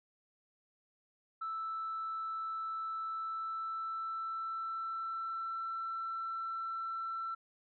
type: tone with pitch glide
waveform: sine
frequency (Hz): 1318.5 to 1340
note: E6 to E6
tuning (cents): 0 to +28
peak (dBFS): -35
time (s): 1.41-7.35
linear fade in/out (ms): 10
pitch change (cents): +28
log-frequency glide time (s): 3.06-5.57
effects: tanh soft clip ceiling -32 dBFS